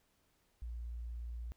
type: tone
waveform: sine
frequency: 58.6 Hz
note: A#1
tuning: 10 cents sharp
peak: -40 dBFS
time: 0.62-1.52 s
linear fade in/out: 0 ms
effects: pink hiss -75 dBFS RMS until 1.56 s